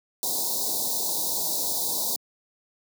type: band-stop noise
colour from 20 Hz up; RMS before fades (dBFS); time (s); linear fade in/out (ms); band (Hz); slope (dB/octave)
white; -27; 0.23-2.16; 0; 1000 to 3700; 96
effects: high-pass 200 Hz 12 dB/octave